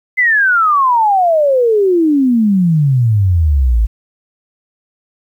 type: exponential sweep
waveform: sine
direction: down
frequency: 2068 to 51.91 Hz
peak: -8 dBFS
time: 0.17-3.87 s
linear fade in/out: 20 ms
effects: 8-bit